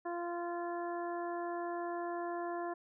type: harmonic tone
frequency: 345.9 Hz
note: F4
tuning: 17 cents flat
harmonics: 1 / 2 / 3 / 4 / 5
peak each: -39 / -40 / -44 / -51 / -50 dBFS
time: 0.05-2.74 s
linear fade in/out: 10 ms
effects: none